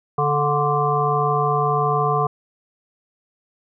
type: harmonic tone with a mistuned harmonic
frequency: 145.7 Hz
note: D3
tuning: 13 cents flat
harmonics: 1 / 3 / 5 / 7 / 8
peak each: -23 / -23 / -23 / -23 / -23 dBFS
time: 0.18-2.27 s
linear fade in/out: 5 ms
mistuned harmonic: 7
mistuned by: +41 cents
effects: none